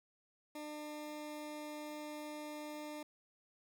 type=tone; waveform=20% pulse; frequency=300.4 Hz; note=D4; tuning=39 cents sharp; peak=-39 dBFS; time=0.55-3.03 s; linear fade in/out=5 ms; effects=none